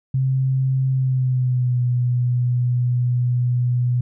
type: tone with pitch glide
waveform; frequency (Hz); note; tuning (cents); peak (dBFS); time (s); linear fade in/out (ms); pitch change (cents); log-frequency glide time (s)
sine; 132 to 123.16; C3 to B2; +16 to -4; -16; 0.14-4.01; 5; -120; 0.9-1.81
effects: none